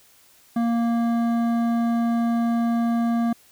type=tone with hard clipping; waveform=sine; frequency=233.1 Hz; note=A#3; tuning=in tune; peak=-21 dBFS; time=0.56-3.33 s; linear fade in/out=5 ms; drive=11 dB; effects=white hiss -55 dBFS RMS until 3.51 s